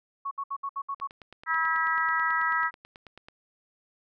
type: tone bursts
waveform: sine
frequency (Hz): 1108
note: C#6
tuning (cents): -1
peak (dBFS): -29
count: 7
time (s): 0.25-1.074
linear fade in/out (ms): 10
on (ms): 62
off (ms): 65
type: click train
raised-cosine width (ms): 0.3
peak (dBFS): -30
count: 22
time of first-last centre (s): 1-3.285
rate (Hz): 9.19
type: harmonic tone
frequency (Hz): 323.6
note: E4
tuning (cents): -32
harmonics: 3 / 4 / 5 / 6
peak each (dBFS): -31 / -27 / -30 / -29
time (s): 1.46-2.71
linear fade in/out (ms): 50
effects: none